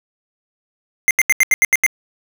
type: tone bursts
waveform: square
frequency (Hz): 2093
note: C7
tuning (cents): 0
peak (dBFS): -10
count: 8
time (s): 1.08-1.864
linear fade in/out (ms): 0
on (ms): 28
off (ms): 80
effects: none